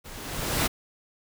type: noise with level ramp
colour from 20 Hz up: pink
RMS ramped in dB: -44 to -22 dBFS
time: 0.04-0.68 s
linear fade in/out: 20 ms
effects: none